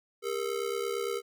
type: ring-modulated tone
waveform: square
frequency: 435.4 Hz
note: A4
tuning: 18 cents flat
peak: -28 dBFS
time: 0.22-1.22 s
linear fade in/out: 50 ms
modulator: 34.4 Hz
effects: none